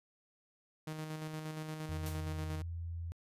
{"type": "tone with tremolo", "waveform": "sawtooth", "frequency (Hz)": 155.9, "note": "D#3", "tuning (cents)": 4, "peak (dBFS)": -35, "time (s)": [0.87, 2.62], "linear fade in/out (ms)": 5, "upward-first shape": "square", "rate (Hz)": 8.6, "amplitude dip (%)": 35}
{"type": "tone", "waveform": "sine", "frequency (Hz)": 84.4, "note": "E2", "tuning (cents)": 41, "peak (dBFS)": -38, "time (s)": [1.89, 3.12], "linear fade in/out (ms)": 0}
{"type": "noise with exponential decay", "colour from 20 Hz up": "white", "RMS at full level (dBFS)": -44, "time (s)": [2.06, 2.32], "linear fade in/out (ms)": 2, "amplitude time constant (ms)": 55}
{"effects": ["resampled to 32000 Hz"]}